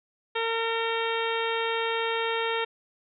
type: harmonic tone with a mistuned harmonic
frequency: 455.9 Hz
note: A#4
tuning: 39 cents flat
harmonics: 1 / 2 / 3 / 4 / 5 / 6 / 7 / 8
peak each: -29 / -32 / -34 / -35 / -36 / -37 / -37 / -38 dBFS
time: 0.35-2.65 s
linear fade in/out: 10 ms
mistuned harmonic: 8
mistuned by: +23 cents
effects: none